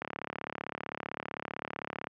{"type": "click train", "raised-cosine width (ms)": 0.5, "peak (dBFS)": -20, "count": 74, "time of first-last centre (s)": [0.02, 2.071], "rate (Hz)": 35.6, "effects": ["high-pass 150 Hz 12 dB/octave"]}